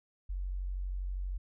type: tone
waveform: sine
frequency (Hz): 46.25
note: F#1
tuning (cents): 0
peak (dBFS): -33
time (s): 0.29-1.38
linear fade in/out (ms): 10
effects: none